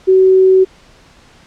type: tone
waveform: sine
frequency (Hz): 377.1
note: F#4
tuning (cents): +33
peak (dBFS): -5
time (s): 0.07-0.65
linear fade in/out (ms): 20
effects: pink hiss -45 dBFS RMS until 1.46 s + low-pass 6000 Hz 12 dB/octave